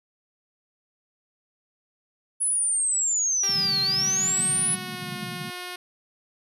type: linear two-way sweep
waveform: sine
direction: down then up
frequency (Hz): 10350 to 4121 to 10350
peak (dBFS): -21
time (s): 2.4-4.76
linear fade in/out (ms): 20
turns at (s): 3.81
type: tone with pitch glide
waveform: 5% pulse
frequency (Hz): 392 to 359.5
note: G4 to F#4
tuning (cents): 0 to -50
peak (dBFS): -22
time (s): 3.43-5.76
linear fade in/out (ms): 5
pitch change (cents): -150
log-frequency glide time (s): 3.63-5.14
type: band-pass noise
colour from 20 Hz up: pink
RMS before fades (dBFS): -37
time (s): 3.49-5.5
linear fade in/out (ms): 0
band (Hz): 120 to 240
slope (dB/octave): 96
effects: resampled to 32000 Hz